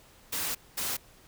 white noise bursts at uneven times, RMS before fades -32 dBFS, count 2, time 0.32-0.55 / 0.77-0.97 s, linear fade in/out 10 ms, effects pink hiss -57 dBFS RMS until 1.27 s

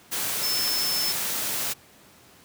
sine tone in noise, 5274 Hz, E8, in tune, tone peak -25 dBFS, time 0.42-1.13 s, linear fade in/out 20 ms, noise white, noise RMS -28 dBFS, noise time 0.11-1.74 s, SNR 0 dB, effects pink hiss -53 dBFS RMS until 2.44 s + high-pass 100 Hz 12 dB/octave

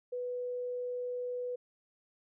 sine tone, 493.9 Hz, B4, in tune, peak -34 dBFS, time 0.12-1.56 s, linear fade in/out 10 ms, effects none

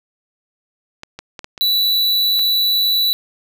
clicks, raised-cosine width 0.2 ms, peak -14 dBFS, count 6, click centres 1.034 / 1.19 / 1.392 / 1.444 / 1.578 / 2.393 s
square tone, 3951 Hz, B7, in tune, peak -14 dBFS, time 1.61-3.13 s, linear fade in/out 0 ms
effects none

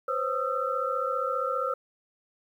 sine tone cluster, 505 / 540 / 1246 / 1341 Hz, B4 / C#5 / D#6 / E6, +39 / -45 / +2 / +29 cents, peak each -32 / -32 / -33 / -30 dBFS, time 0.08-1.74 s, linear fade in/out 5 ms, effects 10-bit

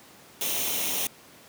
white noise with comb filter, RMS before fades -28 dBFS, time 0.41-1.07 s, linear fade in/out 2 ms, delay 0.32 ms, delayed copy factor +0.6, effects pink hiss -51 dBFS RMS until 1.48 s + high-pass 150 Hz 12 dB/octave

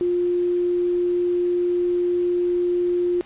sine tone, 353.2 Hz, F4, 20 cents sharp, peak -18 dBFS, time 0.01-3.21 s, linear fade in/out 0 ms, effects pink hiss -47 dBFS RMS until 3.25 s + resampled to 8000 Hz

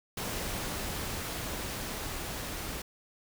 pink noise with level ramp, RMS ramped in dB -35 to -38 dBFS, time 0.17-2.82 s, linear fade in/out 5 ms, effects none

